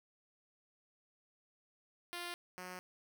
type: tone pair in turn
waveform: 5% pulse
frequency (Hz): 349.2 / 182.22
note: F4 / F#3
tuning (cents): 0 / -26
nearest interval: major seventh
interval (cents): 1126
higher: first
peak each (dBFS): -30 / -34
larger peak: first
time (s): 2.13-2.34 / 2.58-2.79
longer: neither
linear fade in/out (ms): 0
effects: none